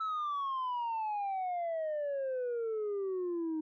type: exponential sweep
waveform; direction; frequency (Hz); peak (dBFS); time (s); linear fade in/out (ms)
sine; down; 1318.5 to 309.5; -30; 0-3.61; 10
effects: tanh soft clip ceiling -31 dBFS